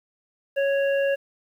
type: harmonic tone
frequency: 554.4 Hz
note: C#5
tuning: in tune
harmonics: 1 / 3 / 5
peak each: -20 / -30 / -34 dBFS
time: 0.56-1.16 s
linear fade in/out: 20 ms
effects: 9-bit